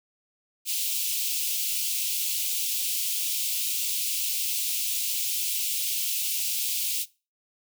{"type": "high-pass noise", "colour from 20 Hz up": "white", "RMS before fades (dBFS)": -28, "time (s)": [0.65, 7.06], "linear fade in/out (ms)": 50, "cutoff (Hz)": 2500, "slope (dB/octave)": 48, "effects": ["noise-tail reverb RT60 0.3 s tail -20 dB re dry"]}